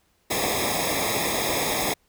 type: noise with comb filter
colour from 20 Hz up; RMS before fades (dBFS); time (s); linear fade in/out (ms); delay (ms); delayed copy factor
pink; -25; 0.3-1.94; 10; 0.68; -0.95
effects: pink hiss -66 dBFS RMS until 2.08 s